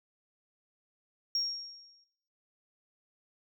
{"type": "tone with exponential decay", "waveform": "sine", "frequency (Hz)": 5570, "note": "F8", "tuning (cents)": -5, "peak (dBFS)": -25, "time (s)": [1.35, 2.04], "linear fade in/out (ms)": 2, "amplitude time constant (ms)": 150, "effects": ["noise-tail reverb RT60 0.9 s tail -24 dB re dry", "tanh soft clip ceiling -23 dBFS"]}